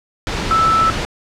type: tone in noise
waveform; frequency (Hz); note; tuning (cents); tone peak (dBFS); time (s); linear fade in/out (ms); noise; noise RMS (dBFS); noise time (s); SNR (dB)
sine; 1318.5; E6; 0; -11; 0.51-0.9; 0; pink; -21; 0.27-1.05; +7
effects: low-pass 5000 Hz 12 dB/octave